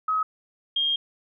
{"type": "tone pair in turn", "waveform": "sine", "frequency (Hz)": [1273, 3224], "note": ["D#6", "G7"], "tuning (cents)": [39, 48], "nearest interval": "octave + major third", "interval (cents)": 1609, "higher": "second", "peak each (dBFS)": -21, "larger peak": "neither", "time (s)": [[0.08, 0.23], [0.76, 0.96]], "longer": "second", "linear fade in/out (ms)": 5, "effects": []}